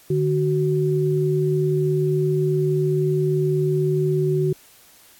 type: tone pair together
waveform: sine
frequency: 149.8 / 373 Hz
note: D3 / F#4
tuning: +35 / +14 cents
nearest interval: octave + major third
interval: 1579 cents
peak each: -20 / -20 dBFS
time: 0.1-4.53 s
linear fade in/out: 5 ms
effects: white hiss -51 dBFS RMS until 5.19 s + AAC 64 kbps